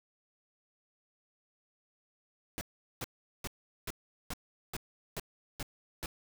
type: noise bursts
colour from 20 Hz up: pink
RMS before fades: -38 dBFS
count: 9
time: 2.58-6.059 s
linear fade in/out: 0 ms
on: 31 ms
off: 400 ms
effects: none

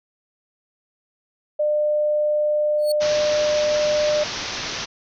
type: tone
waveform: sine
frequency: 600 Hz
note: D5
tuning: 37 cents sharp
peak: -17 dBFS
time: 1.59-4.24 s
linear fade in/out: 10 ms
type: tone with exponential growth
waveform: sawtooth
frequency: 4400 Hz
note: C#8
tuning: 14 cents flat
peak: -22 dBFS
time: 2.78-2.92 s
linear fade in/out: 5 ms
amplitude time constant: 30 ms
type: low-pass noise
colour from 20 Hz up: white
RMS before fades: -29 dBFS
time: 3-4.86 s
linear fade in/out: 20 ms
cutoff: 6200 Hz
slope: 96 dB/octave
effects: none

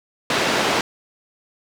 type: band-pass noise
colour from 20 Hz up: pink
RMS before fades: -20 dBFS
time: 0.3-0.81 s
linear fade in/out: 2 ms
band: 270 to 4600 Hz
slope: 12 dB/octave
effects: none

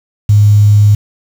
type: tone with quantisation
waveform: sine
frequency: 103.83 Hz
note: G#2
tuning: in tune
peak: -3 dBFS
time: 0.29-0.95 s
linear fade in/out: 5 ms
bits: 5
effects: none

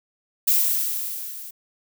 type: noise with level ramp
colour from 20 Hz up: violet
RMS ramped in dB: -17 to -38 dBFS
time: 0.47-1.51 s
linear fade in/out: 10 ms
effects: none

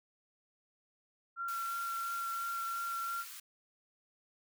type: tone with vibrato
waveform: sine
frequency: 1369 Hz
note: F6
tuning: 35 cents flat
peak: -35 dBFS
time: 1.36-3.25 s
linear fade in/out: 50 ms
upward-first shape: sine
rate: 2.9 Hz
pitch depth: 11 cents each way
type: high-pass noise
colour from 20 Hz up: white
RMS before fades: -48 dBFS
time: 1.48-3.4 s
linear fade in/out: 5 ms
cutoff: 1100 Hz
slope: 48 dB/octave
effects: none

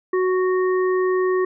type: harmonic tone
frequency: 370 Hz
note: F#4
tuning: in tune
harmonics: 1 / 3 / 5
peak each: -17 / -27 / -31 dBFS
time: 0.13-1.45 s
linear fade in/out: 5 ms
effects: none

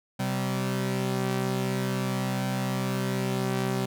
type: tone pair together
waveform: sawtooth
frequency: 128.7 / 192.83 Hz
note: C3 / G3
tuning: -28 / -28 cents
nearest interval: perfect fifth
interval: 700 cents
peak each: -25 dBFS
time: 0.19-3.86 s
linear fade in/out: 10 ms
effects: none

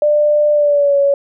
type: tone with pitch glide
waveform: sine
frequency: 595 to 561.6 Hz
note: D5 to C#5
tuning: +22 to +22 cents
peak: -9 dBFS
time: 0.02-1.14 s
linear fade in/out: 2 ms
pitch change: -100 cents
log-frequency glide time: 0.52-0.97 s
effects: none

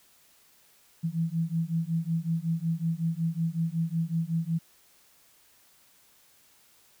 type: beating tone pair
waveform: sine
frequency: 162.2 / 167.6 Hz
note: E3 / E3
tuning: -28 / +29 cents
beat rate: 5.4 Hz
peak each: -29 dBFS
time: 1.03-4.59 s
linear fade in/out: 20 ms
effects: white hiss -61 dBFS RMS until 7 s

